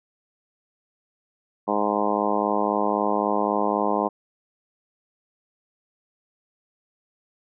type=harmonic tone; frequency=103.83 Hz; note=G#2; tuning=in tune; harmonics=2 / 3 / 4 / 5 / 6 / 7 / 8 / 9 / 10; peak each=-29 / -29 / -29 / -29 / -29 / -29 / -29 / -29 / -29 dBFS; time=1.67-4.09 s; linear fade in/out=20 ms; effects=none